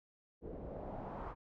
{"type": "noise with low-pass filter sweep", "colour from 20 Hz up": "pink", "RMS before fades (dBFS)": -45, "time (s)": [0.41, 1.35], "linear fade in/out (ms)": 50, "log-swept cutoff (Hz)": [420, 1100], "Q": 2.5, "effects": []}